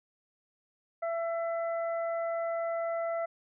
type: harmonic tone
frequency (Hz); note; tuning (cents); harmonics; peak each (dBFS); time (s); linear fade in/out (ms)
669; E5; +25; 1 / 2 / 3; -30 / -40 / -45; 1.02-3.26; 10
effects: none